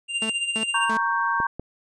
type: tone with tremolo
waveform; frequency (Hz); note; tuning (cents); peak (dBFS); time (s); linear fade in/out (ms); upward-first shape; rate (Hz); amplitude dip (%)
square; 2789; F7; -3; -22; 0.08-0.91; 50; sine; 15; 60
type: tone bursts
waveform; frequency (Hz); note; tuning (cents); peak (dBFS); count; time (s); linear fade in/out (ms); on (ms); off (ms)
sawtooth; 220.7; A3; +5; -24; 3; 0.22-0.971; 2; 77; 260
type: chord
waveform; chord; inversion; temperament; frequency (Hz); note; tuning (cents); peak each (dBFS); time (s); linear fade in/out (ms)
sine; G diminished; first; equal; 932.3 / 1108.7 / 1568; Bb5 / Db6 / G6; 0 / 0 / 0; -25; 0.74-1.47; 5
type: clicks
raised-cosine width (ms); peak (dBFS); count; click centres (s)
2; -19; 2; 1.402 / 1.596
effects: resampled to 22050 Hz